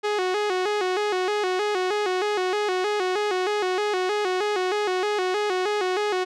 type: tone with vibrato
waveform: sawtooth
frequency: 392 Hz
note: G4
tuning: in tune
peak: -18 dBFS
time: 0.03-6.25 s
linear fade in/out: 20 ms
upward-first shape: square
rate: 3.2 Hz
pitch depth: 110 cents each way
effects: low-pass 5000 Hz 12 dB/octave